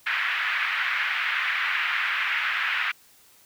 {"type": "band-pass noise", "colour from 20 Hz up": "pink", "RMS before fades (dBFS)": -26, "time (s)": [0.06, 2.92], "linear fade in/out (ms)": 10, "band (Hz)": [1500, 2500], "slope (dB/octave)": 24, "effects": ["white hiss -56 dBFS RMS until 3.45 s"]}